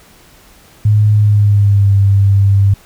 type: tone with pitch glide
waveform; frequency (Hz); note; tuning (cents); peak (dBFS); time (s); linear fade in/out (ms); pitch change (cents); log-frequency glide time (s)
sine; 105.5 to 99.01; G#2 to G2; +28 to +18; -6; 0.85-2.74; 5; -110; 1.14-1.94
effects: pink hiss -44 dBFS RMS until 2.85 s